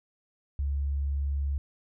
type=tone; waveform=sine; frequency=70.2 Hz; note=C#2; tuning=22 cents sharp; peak=-26 dBFS; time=0.59-1.58 s; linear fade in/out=0 ms; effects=none